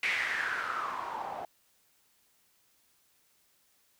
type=noise with low-pass filter sweep; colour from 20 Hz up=blue; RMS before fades=-34 dBFS; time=0.03-1.45 s; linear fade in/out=2 ms; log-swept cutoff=2300 to 730 Hz; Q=6.1; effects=white hiss -69 dBFS RMS until 3.99 s